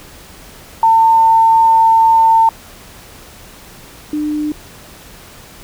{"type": "tone pair in turn", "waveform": "sine", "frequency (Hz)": [901, 300.7], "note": ["A5", "D4"], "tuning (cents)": [41, 41], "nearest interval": "octave + perfect fifth", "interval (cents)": 1900, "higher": "first", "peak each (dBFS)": [-6, -15], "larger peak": "first", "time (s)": [[0.83, 2.49], [4.13, 4.52]], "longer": "first", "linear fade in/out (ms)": 2, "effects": ["pink hiss -38 dBFS RMS until 5.63 s"]}